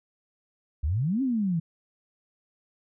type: exponential two-way sweep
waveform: sine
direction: up then down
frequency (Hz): 66.1 to 277.2 to 157.6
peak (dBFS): -23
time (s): 0.83-1.6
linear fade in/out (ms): 10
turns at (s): 1.22
effects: none